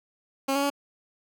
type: tone with pitch steps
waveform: 15% pulse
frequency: 271.5 / 279.7 / 283 Hz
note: C#4 / C#4 / C#4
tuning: -36 / +16 / +36 cents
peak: -17 dBFS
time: 0.48-0.702 s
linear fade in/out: 10 ms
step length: 74 ms
effects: none